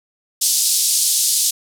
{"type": "band-pass noise", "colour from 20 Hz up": "white", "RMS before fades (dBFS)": -17, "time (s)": [0.41, 1.51], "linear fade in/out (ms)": 10, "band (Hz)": [4200, 11000], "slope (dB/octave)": 24, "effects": []}